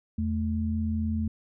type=tone pair together; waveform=sine; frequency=82.9 / 219 Hz; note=E2 / A3; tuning=+10 / -8 cents; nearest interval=octave + perfect fourth; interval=1682 cents; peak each=-28 dBFS; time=0.18-1.28 s; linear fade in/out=5 ms; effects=none